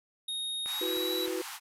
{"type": "tone with pitch glide", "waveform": "square", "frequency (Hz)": [3729, 3921], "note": ["A#7", "B7"], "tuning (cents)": [0, -13], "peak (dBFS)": -33, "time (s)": [0.28, 1.26], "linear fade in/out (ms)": 5, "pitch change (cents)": 87, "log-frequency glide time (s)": [0.65, 1.11]}
{"type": "band-pass noise", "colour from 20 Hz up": "pink", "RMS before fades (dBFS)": -42, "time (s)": [0.65, 1.6], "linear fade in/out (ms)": 50, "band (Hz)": [750, 15000], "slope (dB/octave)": 96}
{"type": "click train", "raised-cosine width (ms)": 0.3, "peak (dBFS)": -26, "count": 3, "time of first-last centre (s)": [0.66, 1.279], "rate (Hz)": 3.23}
{"type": "chord", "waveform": "sine", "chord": "E suspended second", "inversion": "none", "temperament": "equal", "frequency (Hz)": [329.6, 370, 493.9], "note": ["E4", "F#4", "B4"], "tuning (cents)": [0, 0, 0], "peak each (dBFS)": [-36, -34, -37], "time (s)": [0.81, 1.42], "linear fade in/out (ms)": 5}
{"effects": []}